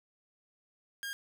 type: tone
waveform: sawtooth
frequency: 1617 Hz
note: G#6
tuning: 47 cents flat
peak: -33 dBFS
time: 1.03-1.13 s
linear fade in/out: 0 ms
effects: none